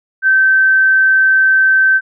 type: tone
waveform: sine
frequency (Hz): 1547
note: G6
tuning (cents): -23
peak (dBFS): -7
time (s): 0.22-2.01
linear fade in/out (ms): 50
effects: none